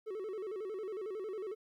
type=tone with vibrato; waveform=triangle; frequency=404.9 Hz; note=G#4; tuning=44 cents flat; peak=-36 dBFS; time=0.06-1.55 s; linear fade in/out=20 ms; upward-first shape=square; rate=11 Hz; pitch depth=130 cents each way; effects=13-bit